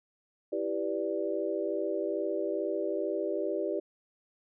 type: chord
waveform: sine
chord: E minor seventh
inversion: none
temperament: equal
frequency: 329.6 / 392 / 493.9 / 587.3 Hz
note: E4 / G4 / B4 / D5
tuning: 0 / 0 / 0 / 0 cents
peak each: -35 / -33 / -37 / -34 dBFS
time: 0.52-3.8 s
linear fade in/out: 10 ms
effects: none